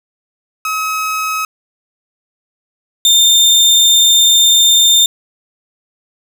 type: tone pair in turn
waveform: 30% pulse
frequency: 1277 / 3612 Hz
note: D#6 / A7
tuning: +45 / +45 cents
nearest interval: octave + tritone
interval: 1800 cents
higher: second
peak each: -13 / -4 dBFS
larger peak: second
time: 0.65-1.45 / 3.05-5.06 s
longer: second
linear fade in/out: 2 ms
effects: none